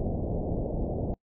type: low-pass noise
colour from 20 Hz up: pink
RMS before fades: -30 dBFS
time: 0-1.14 s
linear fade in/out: 0 ms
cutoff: 690 Hz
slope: 48 dB/octave
effects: noise-tail reverb RT60 0.1 s tail -26 dB re dry